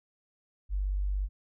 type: tone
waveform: sine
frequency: 48.61 Hz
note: G1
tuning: 14 cents flat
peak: -27 dBFS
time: 0.69-1.29 s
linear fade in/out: 50 ms
effects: none